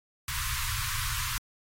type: band-stop noise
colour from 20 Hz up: pink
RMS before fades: -32 dBFS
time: 0.28-1.38 s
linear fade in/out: 2 ms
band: 130 to 970 Hz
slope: 96 dB/octave
effects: AAC 48 kbps